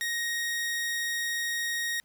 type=tone; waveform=sawtooth; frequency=1873 Hz; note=A#6; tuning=8 cents sharp; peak=-25 dBFS; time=0.01-2 s; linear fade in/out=0 ms; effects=pink hiss -69 dBFS RMS until 2.04 s